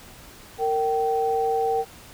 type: tone pair together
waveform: sine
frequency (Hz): 459.5 / 772.8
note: A#4 / G5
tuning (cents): -25 / -25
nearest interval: major sixth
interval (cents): 900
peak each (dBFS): -23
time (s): 0.58-1.85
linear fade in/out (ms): 50
effects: pink hiss -46 dBFS RMS until 2.13 s